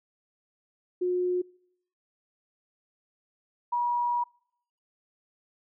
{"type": "tone pair in turn", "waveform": "sine", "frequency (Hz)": [360.5, 962.4], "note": ["F#4", "B5"], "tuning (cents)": [-45, -45], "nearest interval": "octave + perfect fourth", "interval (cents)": 1700, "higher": "second", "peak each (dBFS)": -24, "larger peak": "neither", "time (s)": [[1.01, 1.42], [3.72, 4.24]], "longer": "second", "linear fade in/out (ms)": 10, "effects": ["noise-tail reverb RT60 0.7 s tail -26 dB re dry"]}